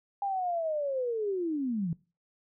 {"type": "linear sweep", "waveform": "sine", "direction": "down", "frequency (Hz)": [810, 155.56], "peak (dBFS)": -28, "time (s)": [0.22, 1.93], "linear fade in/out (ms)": 2, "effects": ["noise-tail reverb RT60 0.3 s tail -20 dB re dry"]}